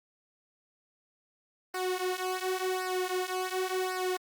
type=tone with flanger; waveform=sawtooth; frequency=370 Hz; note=F#4; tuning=in tune; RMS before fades=-32 dBFS; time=1.74-4.17 s; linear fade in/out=5 ms; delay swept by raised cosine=0.29 to 5.99 ms; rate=0.91 Hz; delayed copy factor=-0.85; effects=Opus 32 kbps